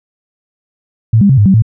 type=tone with pitch steps; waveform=sine; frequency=111.6 / 200.8 / 134 / 103.1 / 191.9 / 111.1 Hz; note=A2 / G3 / C3 / G#2 / G3 / A2; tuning=+25 / +42 / +42 / -12 / -37 / +17 cents; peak=-4 dBFS; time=1.13-1.622 s; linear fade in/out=5 ms; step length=82 ms; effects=none